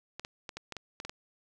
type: clicks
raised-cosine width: 0.2 ms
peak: -22 dBFS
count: 9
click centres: 0.196 / 0.249 / 0.492 / 0.57 / 0.723 / 0.767 / 1.001 / 1.05 / 1.095 s
effects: none